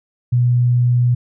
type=tone; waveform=sine; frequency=122.4 Hz; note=B2; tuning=15 cents flat; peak=-11 dBFS; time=0.32-1.15 s; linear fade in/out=10 ms; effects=none